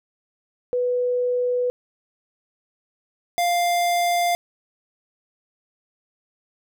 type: tone pair in turn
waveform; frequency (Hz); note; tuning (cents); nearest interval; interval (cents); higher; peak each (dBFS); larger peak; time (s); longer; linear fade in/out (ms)
sine / square; 493.9 / 698.5; B4 / F5; 0 / 0; tritone; 600; second; -19; neither; 0.73-1.7 / 3.38-4.35; neither; 0
effects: none